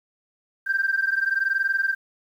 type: tone pair together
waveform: sine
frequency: 1568 / 1589 Hz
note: G6 / G6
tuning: 0 / +23 cents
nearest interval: unison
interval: 23 cents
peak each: -22 / -23 dBFS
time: 0.66-1.95 s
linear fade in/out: 20 ms
effects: tanh soft clip ceiling -14 dBFS + 9-bit